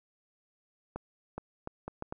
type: accelerating click train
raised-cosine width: 1 ms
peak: -23 dBFS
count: 6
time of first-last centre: 0.96-2.125 s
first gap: 420 ms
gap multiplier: 0.7
effects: none